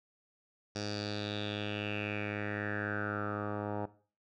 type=tone with low-pass filter sweep; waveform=10% pulse; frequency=103.83 Hz; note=G#2; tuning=in tune; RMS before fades=-37 dBFS; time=0.75-3.86 s; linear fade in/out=10 ms; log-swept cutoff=5300 to 920 Hz; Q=5.7; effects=noise-tail reverb RT60 0.4 s tail -17 dB re dry